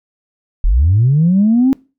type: linear sweep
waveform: sine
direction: up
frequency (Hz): 33.51 to 273.1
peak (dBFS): -7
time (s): 0.64-1.73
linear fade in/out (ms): 0
effects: noise-tail reverb RT60 0.3 s tail -23 dB re dry + tanh soft clip ceiling -4 dBFS